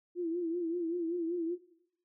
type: tone with vibrato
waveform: sine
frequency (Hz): 340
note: F4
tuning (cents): -46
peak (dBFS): -31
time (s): 0.15-1.58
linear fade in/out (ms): 50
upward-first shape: sine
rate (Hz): 5.2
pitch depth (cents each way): 82
effects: noise-tail reverb RT60 0.7 s tail -17 dB re dry